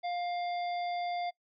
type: harmonic tone with a mistuned harmonic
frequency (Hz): 704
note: F5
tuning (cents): +14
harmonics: 1 / 3 / 5 / 7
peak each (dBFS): -32 / -44 / -48 / -51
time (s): 0.03-1.31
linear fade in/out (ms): 20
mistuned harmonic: 7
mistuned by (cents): -69
effects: noise-tail reverb RT60 0.1 s tail -23 dB re dry